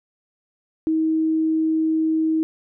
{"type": "tone", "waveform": "sine", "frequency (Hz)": 318.1, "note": "D#4", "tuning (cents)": 38, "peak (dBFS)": -17, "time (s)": [0.87, 2.43], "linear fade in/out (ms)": 0, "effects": []}